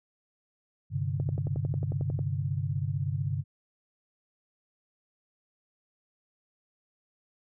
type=chord; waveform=sine; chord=G suspended fourth; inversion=none; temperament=equal; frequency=98 / 130.81 / 146.83 Hz; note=G2 / C3 / D3; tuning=0 / 0 / 0 cents; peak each=-32 dBFS; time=0.9-3.44 s; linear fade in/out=50 ms
type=click train; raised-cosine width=2 ms; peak=-24 dBFS; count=12; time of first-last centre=1.2-2.191 s; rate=11.1 Hz
effects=none